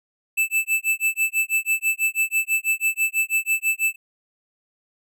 square tone with tremolo, 2637 Hz, E7, in tune, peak -17 dBFS, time 0.37-3.96 s, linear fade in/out 10 ms, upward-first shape sine, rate 6.1 Hz, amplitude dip 100%, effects none

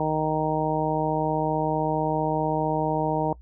harmonic tone, 155.5 Hz, D#3, 1 cent flat, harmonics 1 / 2 / 3 / 4 / 5 / 6, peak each -29 / -29 / -29 / -29 / -29 / -29 dBFS, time 0-3.33 s, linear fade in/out 2 ms, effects noise-tail reverb RT60 0.1 s tail -21 dB re dry + added 60 Hz sine -44 dBFS peak until 3.41 s

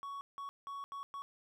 triangle tone bursts at uneven times, 1117 Hz, C#6, 13 cents sharp, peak -39 dBFS, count 5, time 0.03-0.21 / 0.38-0.49 / 0.67-0.84 / 0.92-1.03 / 1.14-1.22 s, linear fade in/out 0 ms, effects none

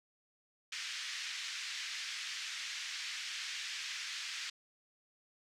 pink band-pass noise, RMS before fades -42 dBFS, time 0.72-4.5 s, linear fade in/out 5 ms, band 1800 to 6300 Hz, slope 24 dB/octave, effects none

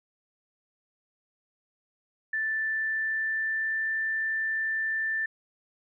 sine tone with pitch glide, 1762 to 1774.3 Hz, A6 to A6, +2 to +14 cents, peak -26 dBFS, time 2.33-5.26 s, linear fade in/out 5 ms, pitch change +12 cents, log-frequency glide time 2.44-3.91 s, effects none

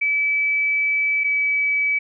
sine tone pair in turn, 2300 / 2289 Hz, D7 / D7, -37 / -45 cents, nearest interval unison, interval 8 cents, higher first, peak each -17 dBFS, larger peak neither, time 0.01-1.24 / 1.24-1.99 s, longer first, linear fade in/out 10 ms, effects none

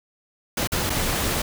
pink noise with dropouts, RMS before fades -24 dBFS, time 0.57-1.42 s, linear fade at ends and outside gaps 5 ms, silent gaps 0.674-0.719 / 0.897-0.901 s, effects none

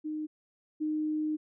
sine tone pair in turn, 307.3 / 307.3 Hz, D#4 / D#4, -21 / -21 cents, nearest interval unison, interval 0 cents, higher neither, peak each -32 / -28 dBFS, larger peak second, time 0.04-0.27 / 0.8-1.37 s, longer second, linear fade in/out 20 ms, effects none

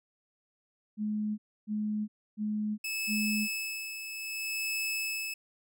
sine tone bursts, 212 Hz, G#3, 36 cents sharp, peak -29 dBFS, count 4, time 0.97-3.48 s, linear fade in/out 50 ms, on 410 ms, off 290 ms
sawtooth tone with tremolo, 2605 Hz, E7, 21 cents flat, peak -27 dBFS, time 2.84-5.34 s, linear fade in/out 5 ms, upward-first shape sine, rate 0.63 Hz, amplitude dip 60%
effects none

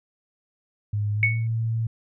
sine tone with pitch glide, 104 to 113.41 Hz, G#2 to A#2, +3 to -47 cents, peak -22 dBFS, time 0.93-1.87 s, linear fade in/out 5 ms, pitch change +150 cents, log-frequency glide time 1.14-1.34 s
sine tone with exponential decay, 2217 Hz, C#7, in tune, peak -14 dBFS, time 1.23-1.47 s, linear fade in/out 1 ms, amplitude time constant 52 ms
effects none

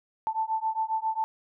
sine beating tone pair, 880 / 887.4 Hz, A5 / A5, 0 / +14 cents, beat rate 7.4 Hz, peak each -29 dBFS, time 0.27-1.24 s, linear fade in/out 0 ms, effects none

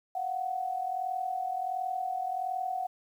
sine tone pair together, 705 / 746.4 Hz, F5 / F#5, +16 / +15 cents, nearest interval minor second, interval 99 cents, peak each -36 / -31 dBFS, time 0.15-2.87 s, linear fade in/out 5 ms, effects 10-bit

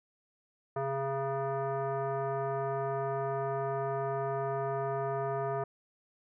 sine tone with frequency modulation, 134.7 Hz, C#3, 49 cents flat, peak -30 dBFS, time 0.76-5.64 s, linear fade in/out 5 ms, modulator 546 Hz, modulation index 1.7, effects none

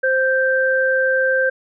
sine tone pair together, 523.3 / 1568 Hz, C5 / G6, 0 / 0 cents, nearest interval octave + perfect fifth, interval 1900 cents, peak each -17 dBFS, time 0.03-1.5 s, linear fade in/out 10 ms, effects none

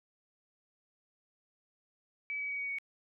sine tone with pitch steps, 2291 / 2276 / 2262 / 2248 / 2234 Hz, D7 / C#7 / C#7 / C#7 / C#7, -44 / +45 / +34 / +24 / +13 cents, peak -34 dBFS, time 2.3-2.785 s, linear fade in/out 0 ms, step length 97 ms, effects none

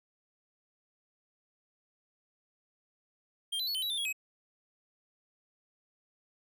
square tone with pitch steps, 3194 / 4012 / 4389 / 3066 / 3905 / 3564 / 3320 / 2541 Hz, G7 / B7 / C#8 / G7 / B7 / A7 / G#7 / D#7, +32 / +26 / -18 / -39 / -20 / +22 / -1 / +36 cents, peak -32 dBFS, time 3.52-4.128 s, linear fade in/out 10 ms, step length 76 ms, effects none

